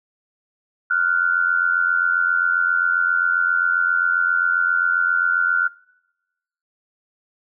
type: tone pair together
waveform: sine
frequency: 1400 / 1487.5 Hz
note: F6 / F#6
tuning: +4 / +9 cents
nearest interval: minor second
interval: 105 cents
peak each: -19 / -19 dBFS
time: 0.9-5.68 s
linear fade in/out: 10 ms
effects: noise-tail reverb RT60 1.0 s tail -24 dB re dry